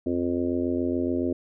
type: harmonic tone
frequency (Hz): 87.1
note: F2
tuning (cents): -4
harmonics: 1 / 3 / 4 / 5 / 6 / 7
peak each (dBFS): -36 / -26 / -28 / -34 / -36 / -36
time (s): 0.06-1.33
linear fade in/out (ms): 5
effects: none